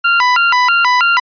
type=tone with vibrato; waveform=30% pulse; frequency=1174.7 Hz; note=D6; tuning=in tune; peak=-6 dBFS; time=0.04-1.2 s; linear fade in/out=10 ms; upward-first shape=square; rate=3.1 Hz; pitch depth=290 cents each way; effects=resampled to 11025 Hz